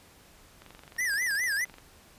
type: click train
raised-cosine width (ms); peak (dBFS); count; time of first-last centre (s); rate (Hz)
0.3; -32; 28; 0.62-1.784; 23.2
type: tone with vibrato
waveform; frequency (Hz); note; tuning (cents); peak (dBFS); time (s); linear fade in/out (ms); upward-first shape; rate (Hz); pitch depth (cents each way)
square; 1800; A6; +39; -27; 0.98-1.65; 10; sine; 4.9; 210
effects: pink hiss -56 dBFS RMS until 2.18 s + resampled to 32000 Hz

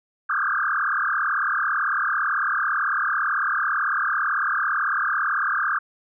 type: tone with frequency modulation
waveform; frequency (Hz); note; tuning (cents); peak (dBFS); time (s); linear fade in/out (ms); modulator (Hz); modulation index
sine; 1396.9; F6; 0; -20; 0.29-5.79; 10; 38; 6.4
effects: none

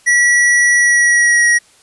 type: tone with pitch glide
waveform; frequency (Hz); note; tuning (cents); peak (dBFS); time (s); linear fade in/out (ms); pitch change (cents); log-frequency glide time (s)
square; 1938 to 1900.3; B6 to A#6; -33 to +33; -9; 0.06-1.59; 20; -34; 0.76-1.48
effects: white hiss -49 dBFS RMS until 1.82 s + resampled to 24000 Hz

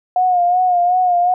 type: tone with vibrato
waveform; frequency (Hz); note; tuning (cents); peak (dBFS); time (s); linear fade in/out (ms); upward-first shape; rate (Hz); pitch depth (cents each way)
sine; 719; F#5; -50; -11; 0.16-1.34; 2; sine; 2.7; 47
effects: none

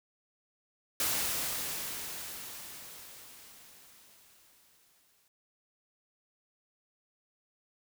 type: noise with exponential decay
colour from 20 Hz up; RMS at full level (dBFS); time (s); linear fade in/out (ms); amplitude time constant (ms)
white; -30; 1-5.28; 1; 930
effects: none

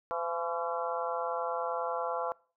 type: harmonic tone with a mistuned harmonic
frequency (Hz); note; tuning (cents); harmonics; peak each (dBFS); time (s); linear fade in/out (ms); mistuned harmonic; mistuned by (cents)
169.8; F3; -48; 3 / 4 / 5 / 6 / 7 / 8; -36 / -37 / -38 / -39 / -39 / -40; 0.11-2.32; 0; 7; -78
effects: noise-tail reverb RT60 0.4 s tail -23 dB re dry

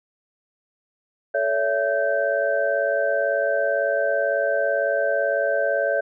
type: tone cluster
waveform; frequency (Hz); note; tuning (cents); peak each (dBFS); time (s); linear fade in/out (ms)
sine; 438.2 / 564 / 662 / 1553; A4 / C#5 / E5 / G6; -7 / +30 / +7 / -17; -29 / -22 / -24 / -26; 1.34-6.01; 10
effects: none

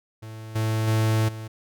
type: tone with level steps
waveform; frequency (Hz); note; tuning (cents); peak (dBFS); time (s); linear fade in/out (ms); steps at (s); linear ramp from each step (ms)
45% pulse; 110; A2; 0; -36 / -22 / -19 / -33; 0.22-1.48; 10; 0.55 / 0.87 / 1.28; 10
effects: none

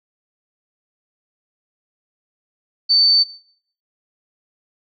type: tone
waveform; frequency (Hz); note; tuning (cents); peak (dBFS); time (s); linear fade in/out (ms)
sine; 4544; C#8; +42; -11; 2.89-3.24; 20
effects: noise-tail reverb RT60 0.6 s tail -21 dB re dry

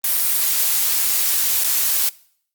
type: noise with dropouts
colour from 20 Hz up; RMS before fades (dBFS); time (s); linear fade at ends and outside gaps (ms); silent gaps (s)
blue; -18; 0.04-2.09; 2; 1.638-1.642
effects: noise-tail reverb RT60 0.6 s tail -22 dB re dry + Opus 32 kbps

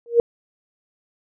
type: tone with exponential growth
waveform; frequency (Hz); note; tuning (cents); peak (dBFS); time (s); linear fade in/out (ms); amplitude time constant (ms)
sine; 470; A#4; +14; -6; 0.06-0.2; 1; 30
effects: none

